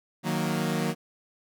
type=chord; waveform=sawtooth; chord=D# minor; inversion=none; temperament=equal with one note detuned; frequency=155.56 / 184.14 / 233.1 Hz; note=D#3 / F#3 / A#3; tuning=0 / -8 / 0 cents; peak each=-26 dBFS; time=0.23-0.95 s; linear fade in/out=50 ms; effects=none